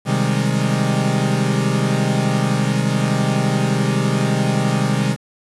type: chord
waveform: 40% pulse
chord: Ab major seventh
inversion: first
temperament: equal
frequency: 130.81 / 155.56 / 196 / 207.7 Hz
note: C3 / Eb3 / G3 / Ab3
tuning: 0 / 0 / 0 / 0 cents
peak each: -19 / -21 / -21 / -22 dBFS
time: 0.05-5.17 s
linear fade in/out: 50 ms
effects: resampled to 24000 Hz + 7-bit